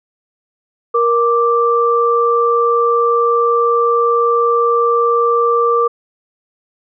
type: tone pair together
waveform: sine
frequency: 470.5 / 1174.7 Hz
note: A#4 / D6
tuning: +16 / 0 cents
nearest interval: octave + major third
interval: 1584 cents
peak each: -13 dBFS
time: 0.94-5.88 s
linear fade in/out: 10 ms
effects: none